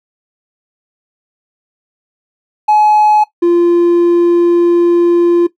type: tone pair in turn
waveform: triangle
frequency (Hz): 848 / 345.6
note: G#5 / F4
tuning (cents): +36 / -18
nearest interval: octave + major third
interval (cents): 1554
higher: first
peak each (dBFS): -3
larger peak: neither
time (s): 2.68-3.24 / 3.42-5.47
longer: second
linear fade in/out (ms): 10
effects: noise-tail reverb RT60 0.1 s tail -17 dB re dry + tanh soft clip ceiling -1 dBFS